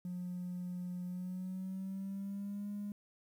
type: tone with pitch glide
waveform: triangle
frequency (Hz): 179.2 to 204.7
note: F3 to G#3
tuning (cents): +45 to -25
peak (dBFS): -35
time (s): 0.05-2.92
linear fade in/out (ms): 2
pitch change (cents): +230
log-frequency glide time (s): 1.05-2.69
effects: tanh soft clip ceiling -35 dBFS + 11-bit